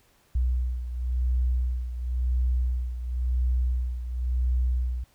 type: beating tone pair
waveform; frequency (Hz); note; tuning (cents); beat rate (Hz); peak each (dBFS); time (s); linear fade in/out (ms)
sine; 61.8 / 62.75; B1 / B1; +2 / +28; 0.95; -24 / -30; 0.35-5.04; 5
effects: pink hiss -63 dBFS RMS until 5.14 s